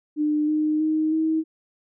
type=tone with pitch steps; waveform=sine; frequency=300.8 / 306.4 / 312.1 / 318 Hz; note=D4 / D#4 / D#4 / D#4; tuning=+42 / -27 / +5 / +38 cents; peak=-19 dBFS; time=0.16-1.44 s; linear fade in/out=50 ms; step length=320 ms; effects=none